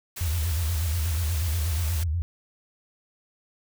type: noise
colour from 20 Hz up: white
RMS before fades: -36 dBFS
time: 0.16-2.04 s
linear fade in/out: 10 ms
type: tone with vibrato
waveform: sine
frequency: 81.1 Hz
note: E2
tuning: 28 cents flat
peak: -23 dBFS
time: 0.21-2.22 s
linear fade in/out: 0 ms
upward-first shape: square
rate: 8.3 Hz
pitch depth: 120 cents each way
effects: none